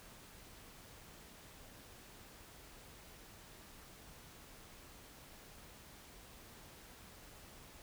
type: silence
effects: pink hiss -57 dBFS RMS until 7.82 s